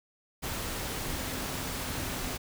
sine tone in noise, 256.4 Hz, C4, 35 cents flat, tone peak -44 dBFS, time 1.04-2.34 s, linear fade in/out 20 ms, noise pink, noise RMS -35 dBFS, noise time 0.42-2.38 s, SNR -12 dB, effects none

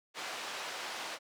pink band-pass noise, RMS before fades -41 dBFS, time 0.14-1.19 s, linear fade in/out 50 ms, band 650 to 5600 Hz, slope 12 dB/octave, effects none

